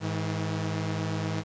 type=tone pair together; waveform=sawtooth; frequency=104.43 / 160.8 Hz; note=G#2 / E3; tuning=+10 / -43 cents; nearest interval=perfect fifth; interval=747 cents; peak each=-27 dBFS; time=0-1.44 s; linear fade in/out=50 ms; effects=resampled to 16000 Hz + 9-bit